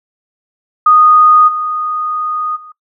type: tone with level steps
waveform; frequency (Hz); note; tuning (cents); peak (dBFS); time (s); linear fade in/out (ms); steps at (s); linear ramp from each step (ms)
sine; 1237; D#6; -10; -4 / -15 / -32; 0.86-2.72; 5; 1.47 / 2.55; 20
effects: noise-tail reverb RT60 0.1 s tail -18 dB re dry